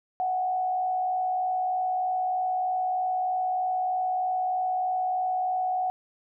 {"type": "tone with frequency modulation", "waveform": "sine", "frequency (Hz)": 740, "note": "F#5", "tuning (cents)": 0, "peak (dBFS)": -24, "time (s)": [0.2, 5.9], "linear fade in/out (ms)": 0, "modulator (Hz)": 63.2, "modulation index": 0.32, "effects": []}